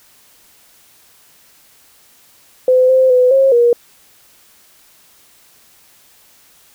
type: tone with pitch steps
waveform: sine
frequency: 510 / 520 / 502 / 538 / 476.5 Hz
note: C5 / C5 / B4 / C5 / A#4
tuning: -44 / -11 / +28 / +48 / +38 cents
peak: -7 dBFS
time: 2.68-3.73 s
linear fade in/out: 2 ms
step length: 210 ms
effects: white hiss -49 dBFS RMS until 6.74 s